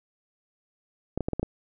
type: clicks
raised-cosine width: 2 ms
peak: -14 dBFS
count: 6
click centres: 1.176 / 1.207 / 1.285 / 1.333 / 1.396 / 1.43 s
effects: none